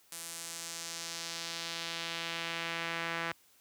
sawtooth tone with band-pass filter sweep, 167 Hz, E3, 23 cents sharp, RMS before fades -39 dBFS, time 0.12-3.32 s, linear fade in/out 0 ms, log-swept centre 9600 to 1800 Hz, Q 1.3, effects white hiss -65 dBFS RMS until 3.6 s + high-pass 60 Hz 12 dB/octave

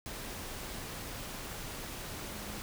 sine tone in noise, 208 Hz, G#3, 3 cents sharp, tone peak -47 dBFS, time 2.32-2.58 s, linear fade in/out 0 ms, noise pink, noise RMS -42 dBFS, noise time 0.06-2.62 s, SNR -8 dB, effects none

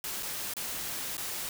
white noise with dropouts, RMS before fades -36 dBFS, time 0.04-1.49 s, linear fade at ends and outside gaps 1 ms, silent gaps 0.226-0.23 / 0.537-0.567 / 1.169-1.179 s, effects none

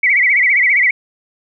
sine tone with vibrato, 2117 Hz, C7, 20 cents sharp, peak -9 dBFS, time 0.03-0.91 s, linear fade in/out 5 ms, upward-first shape sine, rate 15 Hz, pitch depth 150 cents each way, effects none

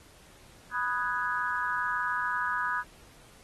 sine chord, G# minor seventh, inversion first, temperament equal, 987.8 / 1244.5 / 1480 / 1661.2 Hz, B5 / D#6 / F#6 / G#6, 0 / 0 / 0 / 0 cents, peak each -33 dBFS, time 0.71-2.84 s, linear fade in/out 50 ms, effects pink hiss -56 dBFS RMS until 3.43 s + AAC 32 kbps

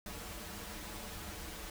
pink noise with comb filter, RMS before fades -45 dBFS, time 0.06-1.7 s, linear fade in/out 2 ms, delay 7.6 ms, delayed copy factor -1, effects none

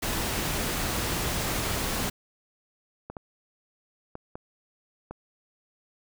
pink noise, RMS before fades -29 dBFS, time 0.02-2.1 s, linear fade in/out 10 ms
clicks, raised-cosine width 1 ms, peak -23 dBFS, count 5, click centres 3.1 / 3.168 / 4.154 / 4.355 / 5.11 s
effects none

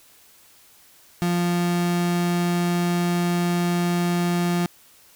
35% pulse tone, 174.61 Hz, F3, in tune, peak -18 dBFS, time 1.22-4.66 s, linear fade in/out 0 ms, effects white hiss -53 dBFS RMS until 5.15 s

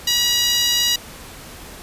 10% pulse tone with high-pass filter, 963 Hz, B5, 44 cents flat, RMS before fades -18 dBFS, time 0.07-0.96 s, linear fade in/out 5 ms, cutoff 3200 Hz, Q 1.2, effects pink hiss -38 dBFS RMS until 1.82 s + resampled to 32000 Hz

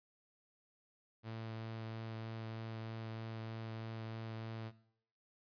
sawtooth tone, 112.1 Hz, A2, 33 cents sharp, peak -39 dBFS, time 1.23-4.72 s, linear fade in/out 50 ms, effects noise-tail reverb RT60 0.7 s tail -18 dB re dry + resampled to 11025 Hz

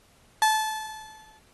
35% pulse tone with exponential decay, 869 Hz, A5, 22 cents flat, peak -15 dBFS, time 0.42-1.39 s, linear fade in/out 1 ms, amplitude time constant 210 ms, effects pink hiss -60 dBFS RMS until 1.53 s + AAC 32 kbps

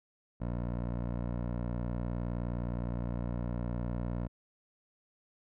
15% pulse tone with low-pass filter, 59.5 Hz, A#1, 36 cents sharp, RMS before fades -35 dBFS, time 0.4-4.28 s, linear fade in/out 20 ms, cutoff 1000 Hz, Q 0.63, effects none

